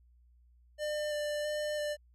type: tone with vibrato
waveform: square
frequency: 597 Hz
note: D5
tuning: 28 cents sharp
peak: -33 dBFS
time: 0.78-1.97 s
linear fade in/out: 50 ms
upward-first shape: square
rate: 1.5 Hz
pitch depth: 10 cents each way
effects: added 60 Hz sine -60 dBFS peak until 2.14 s + low-pass 10000 Hz 12 dB/octave